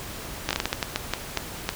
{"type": "slowing click train", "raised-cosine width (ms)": 0.2, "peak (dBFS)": -6, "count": 12, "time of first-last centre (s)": [0.49, 1.691], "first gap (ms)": 17, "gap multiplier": 1.34, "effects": ["pink hiss -37 dBFS RMS until 1.75 s"]}